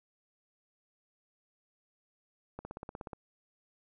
click train, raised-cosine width 1 ms, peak -27 dBFS, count 10, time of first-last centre 2.59-3.132 s, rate 16.6 Hz, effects none

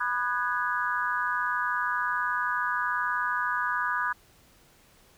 sine chord, G# minor seventh, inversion first, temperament equal with one note detuned, 987.8 / 1221 / 1480 / 1661.2 Hz, B5 / D#6 / F#6 / G#6, 0 / -33 / 0 / 0 cents, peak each -31 dBFS, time 0-4.13 s, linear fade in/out 10 ms, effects pink hiss -59 dBFS RMS until 5.17 s

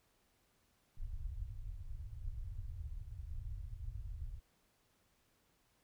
pink low-pass noise, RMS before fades -44 dBFS, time 0.97-4.4 s, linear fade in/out 10 ms, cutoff 110 Hz, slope 48 dB/octave, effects pink hiss -75 dBFS RMS until 5.83 s

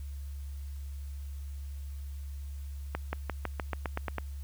accelerating click train, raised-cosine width 0.5 ms, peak -17 dBFS, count 10, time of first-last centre 2.95-4.183 s, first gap 180 ms, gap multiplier 0.93, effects added 70 Hz sine -37 dBFS peak until 4.43 s + white hiss -60 dBFS RMS until 4.43 s

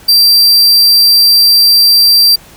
45% pulse tone, 4705 Hz, D8, 2 cents sharp, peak -3 dBFS, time 0.08-2.36 s, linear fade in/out 10 ms, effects pink hiss -38 dBFS RMS until 2.56 s

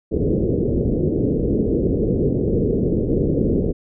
white low-pass noise, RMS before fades -19 dBFS, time 0.11-3.73 s, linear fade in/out 20 ms, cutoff 470 Hz, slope 48 dB/octave, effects none

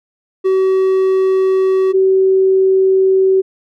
triangle / sine tone pair in turn, 379.5 / 381.1 Hz, F#4 / G4, +44 / -49 cents, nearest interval unison, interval 7 cents, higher second, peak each -8 dBFS, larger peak neither, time 0.44-1.93 / 1.93-3.42 s, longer neither, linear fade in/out 20 ms, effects none

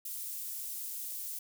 pink high-pass noise, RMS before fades -40 dBFS, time 0.05-1.39 s, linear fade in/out 5 ms, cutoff 12000 Hz, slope 12 dB/octave, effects none

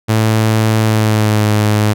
sawtooth tone with pitch glide, 110 to 105.95 Hz, A2 to G#2, 0 to +35 cents, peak -6 dBFS, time 0.08-1.94 s, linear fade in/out 20 ms, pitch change -65 cents, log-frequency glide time 0.83-1.46 s, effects none

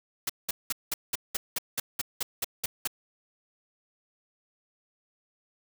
white noise bursts, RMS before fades -29 dBFS, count 13, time 0.27-2.875 s, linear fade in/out 5 ms, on 25 ms, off 190 ms, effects none

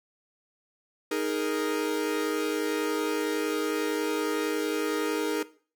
45% pulse chord, D# suspended fourth, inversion none, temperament equal, 311.1 / 415.3 / 466.2 Hz, D#4 / G#4 / A#4, 0 / 0 / 0 cents, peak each -31 dBFS, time 1.11-5.43 s, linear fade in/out 5 ms, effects noise-tail reverb RT60 0.4 s tail -17 dB re dry

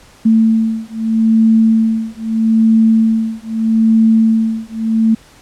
sine beating tone pair, 222.7 / 223.49 Hz, A3 / A3, +21 / +27 cents, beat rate 0.79 Hz, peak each -12 dBFS, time 0.25-5.15 s, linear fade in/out 10 ms, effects pink hiss -44 dBFS RMS until 5.41 s + low-pass 10000 Hz 12 dB/octave

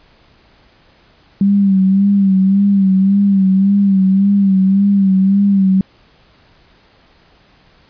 sine tone with vibrato, 195.2 Hz, G3, 7 cents flat, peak -8 dBFS, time 1.41-5.81 s, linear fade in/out 2 ms, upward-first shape sine, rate 1.8 Hz, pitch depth 53 cents each way, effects pink hiss -50 dBFS RMS until 7.89 s + resampled to 11025 Hz

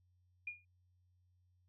sine tone with exponential decay, 2427 Hz, D#7, 44 cents flat, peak -37 dBFS, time 0.47-0.65 s, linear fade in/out 5 ms, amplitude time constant 38 ms, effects added 90 Hz sine -70 dBFS peak until 1.68 s

